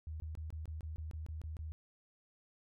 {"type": "tone bursts", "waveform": "sine", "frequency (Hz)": 78.4, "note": "D#2", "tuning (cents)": 14, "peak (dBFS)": -40, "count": 11, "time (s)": [0.07, 1.72], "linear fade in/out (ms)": 0, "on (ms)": 130, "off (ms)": 22, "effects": []}